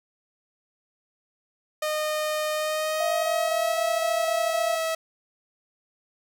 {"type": "tone with pitch glide", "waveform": "sawtooth", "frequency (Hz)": [613, 648.3], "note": ["D#5", "E5"], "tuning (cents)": [-26, -29], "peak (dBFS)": -21, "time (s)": [1.82, 4.95], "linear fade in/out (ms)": 5, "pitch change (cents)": 97, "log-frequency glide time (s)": [2.53, 3.77]}
{"type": "tone bursts", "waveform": "sine", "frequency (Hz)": 681, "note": "F5", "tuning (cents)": -44, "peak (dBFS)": -25, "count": 7, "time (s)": [3, 4.76], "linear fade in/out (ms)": 5, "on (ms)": 230, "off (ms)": 25}
{"effects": []}